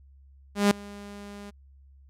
sawtooth tone with ADSR envelope, 203.1 Hz, G#3, 38 cents flat, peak -12 dBFS, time 0.55-1.51 s, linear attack 160 ms, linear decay 3 ms, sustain -24 dB, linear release 18 ms, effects added 68 Hz sine -51 dBFS peak until 2.09 s + low-pass 11000 Hz 12 dB/octave

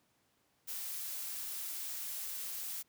blue noise, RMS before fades -41 dBFS, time 0.67-2.83 s, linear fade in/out 20 ms, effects pink hiss -74 dBFS RMS until 2.88 s + high-pass 100 Hz 12 dB/octave

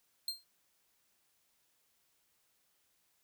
40% pulse tone with exponential decay, 4186 Hz, C8, in tune, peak -30 dBFS, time 0.28-0.44 s, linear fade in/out 2 ms, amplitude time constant 34 ms, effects white hiss -75 dBFS RMS until 3.23 s

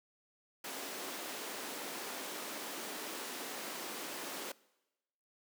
pink high-pass noise, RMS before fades -43 dBFS, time 0.64-4.52 s, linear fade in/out 5 ms, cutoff 260 Hz, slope 24 dB/octave, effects noise-tail reverb RT60 1.0 s tail -22 dB re dry

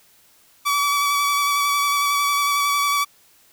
sawtooth tone with vibrato, 1145 Hz, D6, 44 cents flat, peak -14 dBFS, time 0.65-3.05 s, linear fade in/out 20 ms, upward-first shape square, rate 11 Hz, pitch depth 14 cents each way, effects white hiss -55 dBFS RMS until 3.52 s

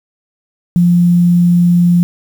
sine tone with quantisation, 174.61 Hz, F3, in tune, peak -6 dBFS, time 0.76-2.03 s, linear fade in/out 0 ms, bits 6, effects none

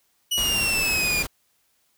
sawtooth exponential sweep, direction down, 2947 to 2400 Hz, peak -18 dBFS, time 0.31-1.23 s, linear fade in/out 10 ms
pink noise, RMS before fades -31 dBFS, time 0.37-1.27 s, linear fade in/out 10 ms
effects white hiss -67 dBFS RMS until 1.97 s

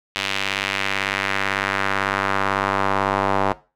square tone with band-pass filter sweep, 49 Hz, G1, in tune, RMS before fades -22 dBFS, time 0.15-3.53 s, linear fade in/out 10 ms, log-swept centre 3000 to 860 Hz, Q 1.5, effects noise-tail reverb RT60 0.3 s tail -18 dB re dry

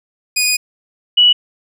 15% pulse / sine tone pair in turn, 2473 / 2941 Hz, D#7 / F#7, -11 / -11 cents, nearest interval minor third, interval 300 cents, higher second, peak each -6 dBFS, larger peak neither, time 0.36-0.57 / 1.17-1.33 s, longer first, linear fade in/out 10 ms, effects none

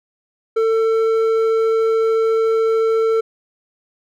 sine tone with hard clipping, 447.7 Hz, A4, 30 cents sharp, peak -15 dBFS, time 0.56-3.21 s, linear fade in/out 10 ms, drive 6 dB, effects none

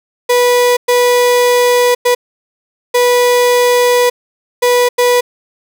35% pulse tone bursts at uneven times, 490 Hz, B4, 14 cents flat, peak -6 dBFS, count 6, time 0.29-0.77 / 0.88-1.95 / 2.05-2.15 / 2.94-4.1 / 4.62-4.89 / 4.98-5.21 s, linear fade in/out 10 ms, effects none

